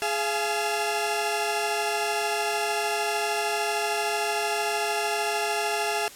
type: tone cluster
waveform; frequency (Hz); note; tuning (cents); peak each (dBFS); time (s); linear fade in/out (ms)
sawtooth; 417.4 / 686 / 848 / 1372; G#4 / F5 / G#5 / F6; +9 / -31 / +36 / -31; -26; 0.02-6.08; 0
effects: white hiss -45 dBFS RMS until 6.15 s + low-pass 12000 Hz 12 dB/octave